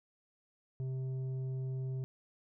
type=tone with tanh clipping; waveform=triangle; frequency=130.81 Hz; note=C3; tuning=in tune; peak=-36 dBFS; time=0.8-2.04 s; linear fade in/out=0 ms; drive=11 dB; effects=none